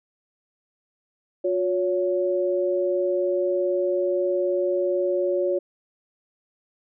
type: tone pair together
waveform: sine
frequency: 359.5 / 562 Hz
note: F#4 / C#5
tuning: -50 / +24 cents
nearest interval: minor sixth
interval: 774 cents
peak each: -23 dBFS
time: 1.44-5.59 s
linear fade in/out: 10 ms
effects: none